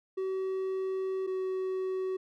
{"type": "tone pair in turn", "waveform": "triangle", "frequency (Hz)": [379.8, 375.9], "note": ["F#4", "F#4"], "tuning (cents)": [45, 27], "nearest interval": "unison", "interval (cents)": 18, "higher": "first", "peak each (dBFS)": -28, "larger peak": "neither", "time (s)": [[0.17, 1.27], [1.27, 2.17]], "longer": "first", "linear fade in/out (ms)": 10, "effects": []}